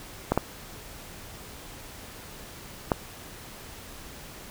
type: clicks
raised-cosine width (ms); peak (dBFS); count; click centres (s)
1; -7; 3; 0.32 / 0.376 / 2.918
effects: pink hiss -44 dBFS RMS until 4.5 s